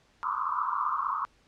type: band-pass noise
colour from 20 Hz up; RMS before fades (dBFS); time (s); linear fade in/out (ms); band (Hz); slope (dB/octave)
pink; -30; 0.23-1.25; 0; 980 to 1300; 96
effects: pink hiss -64 dBFS RMS until 1.47 s + low-pass 6000 Hz 12 dB/octave